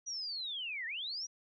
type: linear two-way sweep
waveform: sine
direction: down then up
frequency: 5870 to 1760 to 5870 Hz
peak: -37 dBFS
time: 0.06-1.27 s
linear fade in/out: 20 ms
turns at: 0.86 s
effects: none